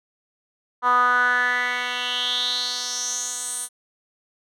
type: tone with band-pass filter sweep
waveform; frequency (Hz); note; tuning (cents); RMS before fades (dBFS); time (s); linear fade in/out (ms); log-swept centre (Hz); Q
10% pulse; 246.9; B3; 0; -23; 0.82-3.69; 50; 1100 to 9500; 5.4
effects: none